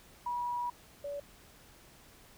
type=tone pair in turn; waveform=sine; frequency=968 / 572.1 Hz; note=B5 / D5; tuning=-35 / -45 cents; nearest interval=major sixth; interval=910 cents; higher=first; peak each=-32 / -36 dBFS; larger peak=first; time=0.26-0.7 / 1.04-1.2 s; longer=first; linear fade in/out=5 ms; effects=pink hiss -58 dBFS RMS until 2.37 s